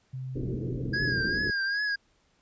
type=tone with pitch glide; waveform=sine; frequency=130 to 127.69 Hz; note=C3 to C3; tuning=-11 to -42 cents; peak=-33 dBFS; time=0.13-1.22 s; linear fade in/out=10 ms; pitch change=-31 cents; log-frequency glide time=0.27-0.73 s
type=low-pass noise; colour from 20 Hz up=white; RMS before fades=-34 dBFS; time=0.35-1.51 s; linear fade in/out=10 ms; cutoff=430 Hz; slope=48 dB/octave
type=tone with vibrato; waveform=square; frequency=1632 Hz; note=G#6; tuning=31 cents flat; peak=-27 dBFS; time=0.93-1.96 s; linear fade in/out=10 ms; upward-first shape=triangle; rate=2.5 Hz; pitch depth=75 cents each way
effects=pink hiss -68 dBFS RMS until 2.41 s + resampled to 16000 Hz